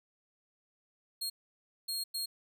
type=tone bursts at uneven times; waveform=sawtooth; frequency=4254 Hz; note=C8; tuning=28 cents sharp; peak=-31 dBFS; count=3; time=1.21-1.3 / 1.88-2.04 / 2.14-2.26 s; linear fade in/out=10 ms; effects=none